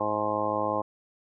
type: harmonic tone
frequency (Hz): 105.6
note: G#2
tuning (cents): +29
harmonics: 1 / 2 / 3 / 4 / 5 / 6 / 7 / 8 / 9 / 10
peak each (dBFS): -41 / -39 / -35 / -39 / -31 / -33 / -39 / -32 / -38 / -31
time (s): 0-0.82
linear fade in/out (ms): 10
effects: none